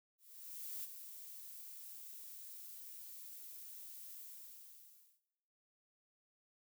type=noise with ADSR envelope; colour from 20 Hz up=violet; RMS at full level=-44 dBFS; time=0.18-5.21 s; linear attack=660 ms; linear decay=17 ms; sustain=-8 dB; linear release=1000 ms; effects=noise-tail reverb RT60 1.0 s tail -17 dB re dry